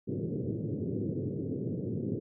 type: band-pass noise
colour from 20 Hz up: pink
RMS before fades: -34 dBFS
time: 0.07-2.2 s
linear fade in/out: 20 ms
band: 100 to 460 Hz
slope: 48 dB/octave
effects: none